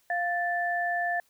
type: tone pair together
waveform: sine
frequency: 698.5 / 1760.1 Hz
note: F5 / A6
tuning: 0 / 0 cents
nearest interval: octave + major third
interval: 1600 cents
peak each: -28 / -29 dBFS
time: 0.1-1.2 s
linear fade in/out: 2 ms
effects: white hiss -67 dBFS RMS until 1.29 s